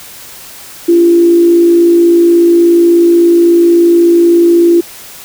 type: tone with frequency modulation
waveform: sine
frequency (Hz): 341.8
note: F4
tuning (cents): -37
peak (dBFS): -3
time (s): 0.88-4.81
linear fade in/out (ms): 10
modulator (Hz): 56.4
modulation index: 0.26
effects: white hiss -31 dBFS RMS until 5.24 s